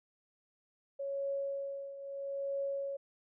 sine tone with tremolo, 554.4 Hz, C#5, in tune, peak -32 dBFS, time 0.99-2.97 s, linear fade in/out 10 ms, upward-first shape triangle, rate 0.77 Hz, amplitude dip 75%, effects none

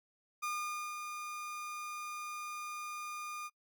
30% pulse tone with ADSR envelope, 1214 Hz, D#6, 43 cents flat, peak -32 dBFS, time 0.42-3.5 s, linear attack 17 ms, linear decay 510 ms, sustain -6 dB, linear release 39 ms, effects noise-tail reverb RT60 0.1 s tail -23 dB re dry

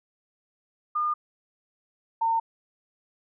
sine tone pair in turn, 1213 / 909 Hz, D#6 / A#5, -44 / -44 cents, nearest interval perfect fourth, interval 500 cents, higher first, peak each -23 / -21 dBFS, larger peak second, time 0.95-1.14 / 2.21-2.4 s, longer neither, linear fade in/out 10 ms, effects none

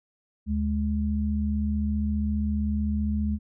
sine tone pair together, 74.78 / 210 Hz, D2 / G#3, +32 / +19 cents, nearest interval octave + tritone, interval 1787 cents, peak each -26 dBFS, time 0.46-3.39 s, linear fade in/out 50 ms, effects none

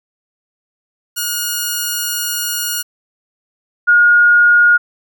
5% pulse / sine tone pair in turn, 1438 / 1432.6 Hz, F#6 / F6, -50 / +44 cents, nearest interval unison, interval 6 cents, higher first, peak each -6 dBFS, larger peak neither, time 1.16-2.83 / 3.87-4.78 s, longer first, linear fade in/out 20 ms, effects none

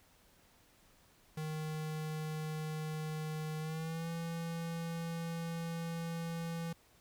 square tone with pitch glide, 155.56 to 166.73 Hz, D#3 to E3, 0 to +20 cents, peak -38 dBFS, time 1.37-6.73 s, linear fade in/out 5 ms, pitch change +120 cents, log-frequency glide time 3.59-4.09 s, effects pink hiss -66 dBFS RMS until 7 s

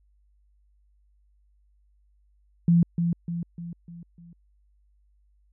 sine tone with echo, 170.4 Hz, F3, 42 cents flat, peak -15 dBFS, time 2.68-2.83 s, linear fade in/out 2 ms, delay 300 ms, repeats 5, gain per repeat -6 dB, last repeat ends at 4.33 s, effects added 50 Hz sine -60 dBFS peak until 5.52 s

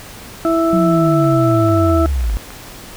harmonic tone, 329.8 Hz, E4, 1 cent sharp, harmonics 1 / 2 / 4, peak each -14 / -17 / -20 dBFS, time 0.45-2.06 s, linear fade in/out 0 ms
sine linear sweep, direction down, 185.1 to 48.2 Hz, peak -14 dBFS, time 0.73-2.37 s, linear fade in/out 0 ms
clicks, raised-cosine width 0.5 ms, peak -20 dBFS, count 9, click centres 1.242 / 1.514 / 1.686 / 1.775 / 1.897 / 2.208 / 2.241 / 2.299 / 2.505 s
effects pink hiss -35 dBFS RMS until 2.96 s

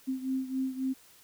sine beating tone pair, 261.6 / 265.3 Hz, C4 / C4, 0 / +24 cents, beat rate 3.7 Hz, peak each -31 / -35 dBFS, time 0.07-0.94 s, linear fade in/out 20 ms, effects white hiss -58 dBFS RMS until 1.23 s

